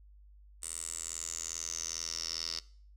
10% pulse tone with band-pass filter sweep, 82.41 Hz, E2, in tune, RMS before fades -39 dBFS, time 0.62-2.6 s, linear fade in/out 10 ms, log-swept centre 8500 to 5000 Hz, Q 8.2, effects noise-tail reverb RT60 0.5 s tail -20 dB re dry + added 50 Hz sine -54 dBFS peak until 2.96 s

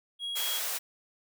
triangle tone, 3300 Hz, G#7, 12 cents flat, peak -31 dBFS, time 0.19-0.61 s, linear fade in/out 50 ms
white high-pass noise, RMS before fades -33 dBFS, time 0.35-0.79 s, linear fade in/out 20 ms, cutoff 480 Hz, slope 24 dB/octave
effects none

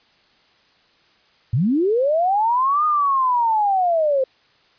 sine linear two-way sweep, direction up then down, 100 to 1237 to 513 Hz, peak -15 dBFS, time 1.53-4.24 s, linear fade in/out 5 ms, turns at 2.85 s, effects white hiss -57 dBFS RMS until 4.78 s + resampled to 11025 Hz

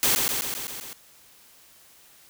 white noise with echo, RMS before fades -21 dBFS, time 0.03-0.15 s, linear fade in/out 0 ms, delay 130 ms, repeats 6, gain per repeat -3 dB, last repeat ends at 0.93 s, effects white hiss -54 dBFS RMS until 2.29 s

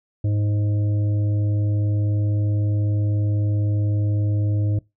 harmonic tone, 103.83 Hz, G#2, in tune, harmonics 1 / 3 / 5 / 6, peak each -18 / -31 / -39 / -42 dBFS, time 0.24-4.79 s, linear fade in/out 5 ms, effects noise-tail reverb RT60 0.2 s tail -21 dB re dry

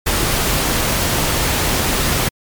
pink noise, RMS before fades -17 dBFS, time 0.06-2.29 s, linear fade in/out 10 ms, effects MP3 96 kbps

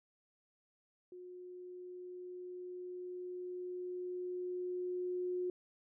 sine tone with level ramp, 361.1 Hz, F#4, 42 cents flat, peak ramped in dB -48 to -34 dBFS, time 1.12-5.5 s, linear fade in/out 2 ms, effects none

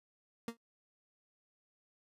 30% pulse tone with exponential decay, 231.7 Hz, A#3, 10 cents flat, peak -32 dBFS, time 0.48-0.57 s, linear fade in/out 2 ms, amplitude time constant 18 ms, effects noise-tail reverb RT60 0.1 s tail -26 dB re dry + resampled to 32000 Hz

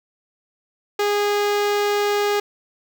sawtooth tone with notch filter, 411.3 Hz, G#4, 17 cents flat, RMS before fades -20 dBFS, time 0.99-2.4 s, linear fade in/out 5 ms, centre 9900 Hz, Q 1.1, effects none

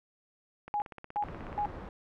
click train, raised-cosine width 0.5 ms, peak -29 dBFS, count 17, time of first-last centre 0.68-1.65 s, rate 16.5 Hz
sine tone bursts, 829 Hz, G#5, 3 cents flat, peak -28 dBFS, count 3, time 0.74-1.657 s, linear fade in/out 0 ms, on 79 ms, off 340 ms
pink low-pass noise, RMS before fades -43 dBFS, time 1.24-1.89 s, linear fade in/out 2 ms, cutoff 1200 Hz, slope 12 dB/octave
effects none

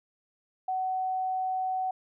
sine tone, 750 Hz, F#5, 23 cents sharp, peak -27 dBFS, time 0.68-1.91 s, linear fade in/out 5 ms, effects none

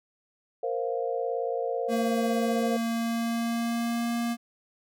sine chord, Bb suspended second, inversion none, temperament just, 466.2 / 524.4 / 699.2 Hz, Bb4 / C5 / F5, 0 / +4 / +2 cents, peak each -30 / -31 / -33 dBFS, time 0.63-2.77 s, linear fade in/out 5 ms
square tone with pitch glide, 227.7 to 234.9 Hz, A#3 to A#3, -40 to +13 cents, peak -27 dBFS, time 1.88-4.37 s, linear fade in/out 50 ms, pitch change +53 cents, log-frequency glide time 2.38-4.14 s
effects none

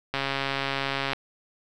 click train, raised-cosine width 0.3 ms, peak -11 dBFS, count 137, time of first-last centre 0.14-1.133 s, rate 137 Hz, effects none

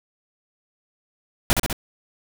pink noise with echo, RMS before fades -17 dBFS, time 1.5-1.53 s, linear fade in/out 0 ms, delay 66 ms, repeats 3, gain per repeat -3 dB, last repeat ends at 1.728 s, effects none

